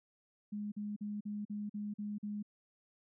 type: tone bursts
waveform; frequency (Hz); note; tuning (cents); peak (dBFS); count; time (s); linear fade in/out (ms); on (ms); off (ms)
sine; 207.7; G#3; 0; -37; 8; 0.52-2.428; 10; 200; 44
effects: none